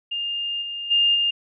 sine tone with level steps, 2814 Hz, F7, 12 cents sharp, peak -24 / -28 / -15 / -18 dBFS, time 0.11-1.31 s, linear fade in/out 10 ms, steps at 0.61 / 0.9 / 1.14 s, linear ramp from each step 20 ms, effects none

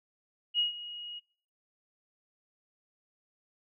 sine tone with ADSR envelope, 2888 Hz, F#7, 43 cents flat, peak -23 dBFS, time 0.54-1.2 s, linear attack 50 ms, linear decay 130 ms, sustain -16 dB, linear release 20 ms, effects noise-tail reverb RT60 0.5 s tail -23 dB re dry

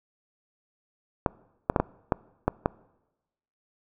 clicks, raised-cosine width 1 ms, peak -7 dBFS, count 7, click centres 1.262 / 1.699 / 1.762 / 1.8 / 2.122 / 2.48 / 2.659 s, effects noise-tail reverb RT60 1.0 s tail -23 dB re dry

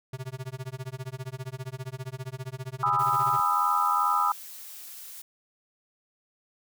square tone with tremolo, 130 Hz, C3, 11 cents flat, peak -32 dBFS, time 0.13-3.4 s, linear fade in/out 2 ms, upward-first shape sine, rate 15 Hz, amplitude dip 100%
sine chord, E major seventh, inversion first, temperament just, 824.1 / 988.9 / 1236.1 / 1318.5 Hz, G#5 / B5 / D#6 / E6, -14 / +2 / -12 / 0 cents, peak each -30 / -28 / -25 / -27 dBFS, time 2.83-4.32 s, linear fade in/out 2 ms
blue noise, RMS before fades -43 dBFS, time 2.99-5.22 s, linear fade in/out 5 ms
effects none

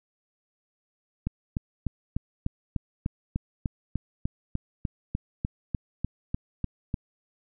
click train, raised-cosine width 5 ms, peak -15 dBFS, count 20, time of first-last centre 1.27-6.942 s, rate 3.35 Hz, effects none

